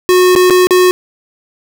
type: tone with dropouts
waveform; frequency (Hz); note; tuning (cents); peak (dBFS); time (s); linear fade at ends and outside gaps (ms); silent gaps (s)
square; 364.5; F#4; -26; -6; 0.09-0.91; 0; 0.352-0.361 / 0.499-0.506 / 0.67-0.708
effects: none